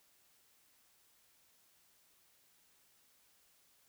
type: silence
effects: white hiss -70 dBFS RMS until 3.88 s